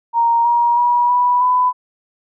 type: tone with pitch steps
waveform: sine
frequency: 932.3 / 948.6 / 965.2 / 982 / 999.2 Hz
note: A#5 / A#5 / B5 / B5 / B5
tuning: 0 / +30 / -40 / -10 / +20 cents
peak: -11 dBFS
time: 0.13-1.73 s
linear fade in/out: 50 ms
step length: 320 ms
effects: none